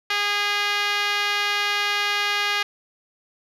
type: tone with band-pass filter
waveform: 5% pulse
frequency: 410 Hz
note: G#4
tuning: 22 cents flat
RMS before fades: -23 dBFS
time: 0.1-2.63 s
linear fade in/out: 5 ms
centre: 1900 Hz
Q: 0.72
effects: none